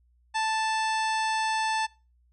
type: harmonic tone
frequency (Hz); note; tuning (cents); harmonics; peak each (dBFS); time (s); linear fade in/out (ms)
880; A5; 0; 1 / 2 / 3 / 4 / 5 / 6 / 7 / 9 / 10; -26 / -32 / -36 / -38 / -40 / -42 / -43 / -45 / -46; 0.34-1.87; 20
effects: noise-tail reverb RT60 0.3 s tail -22 dB re dry + added 60 Hz sine -61 dBFS peak until 2.32 s